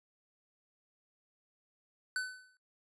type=tone with exponential decay; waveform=square; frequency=1509 Hz; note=F#6; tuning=34 cents sharp; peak=-31 dBFS; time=2.16-2.57 s; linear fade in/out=1 ms; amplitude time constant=87 ms; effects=noise-tail reverb RT60 0.2 s tail -24 dB re dry + resampled to 24000 Hz